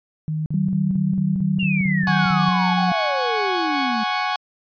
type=tone bursts; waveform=sine; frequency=155.56 Hz; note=D#3; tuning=in tune; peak=-21 dBFS; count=10; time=0.28-2.485 s; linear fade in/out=0 ms; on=180 ms; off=45 ms
type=tone with pitch glide; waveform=sine; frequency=190 to 180.27 Hz; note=F#3 to F#3; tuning=+46 to -45 cents; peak=-19 dBFS; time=0.54-2.92 s; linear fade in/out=2 ms; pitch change=-91 cents; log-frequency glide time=1.83-2.75 s
type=exponential sweep; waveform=sine; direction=down; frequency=2845 to 213.2 Hz; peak=-23 dBFS; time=1.59-4.04 s; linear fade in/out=10 ms
type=chord; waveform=sawtooth; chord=F# suspended second; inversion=none; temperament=equal; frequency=740 / 830.6 / 1108.7 Hz; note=F#5 / G#5 / C#6; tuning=0 / 0 / 0 cents; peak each=-21 dBFS; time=2.07-4.36 s; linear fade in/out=2 ms
effects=resampled to 11025 Hz